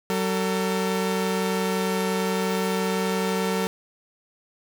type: tone pair together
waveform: sawtooth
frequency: 189.1 / 449.8 Hz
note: F#3 / A4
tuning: +38 / +38 cents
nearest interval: octave + minor third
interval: 1500 cents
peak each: -21 / -22 dBFS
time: 0.1-3.67 s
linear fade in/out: 0 ms
effects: none